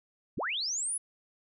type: linear sweep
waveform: sine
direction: up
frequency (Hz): 30.87 to 10420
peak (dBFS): -30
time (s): 0.37-0.98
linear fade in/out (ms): 10
effects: none